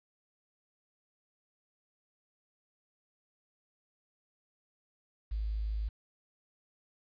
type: tone with quantisation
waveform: sine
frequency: 53.2 Hz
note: G#1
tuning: 42 cents sharp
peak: -31 dBFS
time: 5.31-5.89 s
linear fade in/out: 10 ms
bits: 10
effects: resampled to 11025 Hz